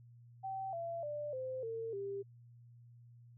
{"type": "tone with pitch steps", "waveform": "sine", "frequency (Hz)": [771, 675.1, 591.1, 517.6, 453.2, 396.8], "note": ["G5", "E5", "D5", "C5", "A#4", "G4"], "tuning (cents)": [-29, 41, 11, -19, -49, 21], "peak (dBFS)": -38, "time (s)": [0.43, 2.23], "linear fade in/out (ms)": 20, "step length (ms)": 300, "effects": ["added 119 Hz sine -56 dBFS peak until 3.37 s"]}